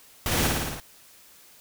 pink noise with echo, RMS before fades -26 dBFS, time 0.26-0.47 s, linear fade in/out 0 ms, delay 55 ms, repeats 6, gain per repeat -2 dB, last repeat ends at 0.8 s, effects white hiss -53 dBFS RMS until 1.6 s

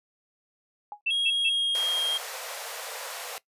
sine tone with exponential decay, 830 Hz, G#5, 1 cent flat, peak -31 dBFS, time 0.92-1.01 s, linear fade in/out 1 ms, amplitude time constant 19 ms
sine tone bursts, 2673 Hz, E7, 23 cents sharp, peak -23 dBFS, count 3, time 1.06-1.496 s, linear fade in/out 10 ms, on 52 ms, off 140 ms
triangle tone with pitch glide, 3278 to 3225 Hz, G#7 to G7, -23 to +48 cents, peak -22 dBFS, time 1.1-2.18 s, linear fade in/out 10 ms, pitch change -29 cents, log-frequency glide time 1.37-2.07 s
pink high-pass noise, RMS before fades -37 dBFS, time 1.75-3.38 s, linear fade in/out 0 ms, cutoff 450 Hz, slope 96 dB/octave
effects noise-tail reverb RT60 0.1 s tail -19 dB re dry + resampled to 32000 Hz

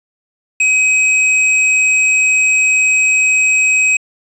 square tone, 2533 Hz, D#7, 30 cents sharp, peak -10 dBFS, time 0.6-3.97 s, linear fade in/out 5 ms, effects resampled to 22050 Hz + 7-bit

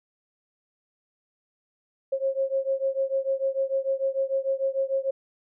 sine beating tone pair, 536 / 542.7 Hz, C5 / C#5, +42 / -37 cents, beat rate 6.7 Hz, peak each -26 / -27 dBFS, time 2.12-5.11 s, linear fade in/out 10 ms, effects none

